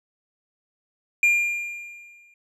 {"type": "tone with exponential decay", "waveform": "triangle", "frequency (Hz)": 2400, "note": "D7", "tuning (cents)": 37, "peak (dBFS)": -12, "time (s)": [1.23, 2.34], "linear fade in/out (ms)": 2, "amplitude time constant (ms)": 240, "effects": ["resampled to 32000 Hz"]}